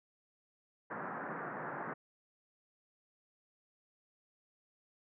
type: band-pass noise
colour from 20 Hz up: white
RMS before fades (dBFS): -42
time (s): 0.9-1.94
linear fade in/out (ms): 10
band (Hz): 130 to 1700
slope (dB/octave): 48
effects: none